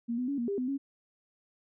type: tone with pitch steps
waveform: sine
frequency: 234.6 / 249.8 / 281.5 / 237.3 / 400.3 / 252.5 / 275.8 Hz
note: A#3 / B3 / C#4 / A#3 / G4 / B3 / C#4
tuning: +11 / +20 / +27 / +31 / +36 / +39 / -9 cents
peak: -29 dBFS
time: 0.08-0.78 s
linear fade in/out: 20 ms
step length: 100 ms
effects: none